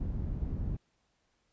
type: low-pass noise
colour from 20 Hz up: white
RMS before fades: -34 dBFS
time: 0-0.77 s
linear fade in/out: 10 ms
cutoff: 100 Hz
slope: 12 dB/octave
effects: pink hiss -75 dBFS RMS until 1.52 s + resampled to 16000 Hz